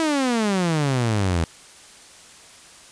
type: exponential sweep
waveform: sawtooth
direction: down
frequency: 329.6 to 79.9 Hz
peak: -15 dBFS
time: 0-1.44 s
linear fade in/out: 0 ms
effects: white hiss -46 dBFS RMS until 2.91 s + resampled to 22050 Hz